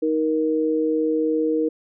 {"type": "tone pair together", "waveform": "sine", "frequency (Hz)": [313.5, 470.7], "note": ["D#4", "A#4"], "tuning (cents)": [13, 17], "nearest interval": "perfect fifth", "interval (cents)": 704, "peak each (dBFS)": [-21, -21], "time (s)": [0.02, 1.69], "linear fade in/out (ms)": 10, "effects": []}